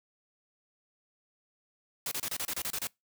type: noise bursts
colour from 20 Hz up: white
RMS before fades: -34 dBFS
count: 10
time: 2.06-2.871 s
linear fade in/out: 2 ms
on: 55 ms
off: 29 ms
effects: noise-tail reverb RT60 0.2 s tail -25 dB re dry